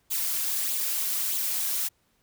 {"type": "noise with flanger", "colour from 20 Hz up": "blue", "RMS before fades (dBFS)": -28, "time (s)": [0.1, 1.89], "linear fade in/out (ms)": 20, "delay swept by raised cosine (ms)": [0.26, 3.76], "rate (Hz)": 1.6, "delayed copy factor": 0.55, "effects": ["pink hiss -69 dBFS RMS until 2.22 s"]}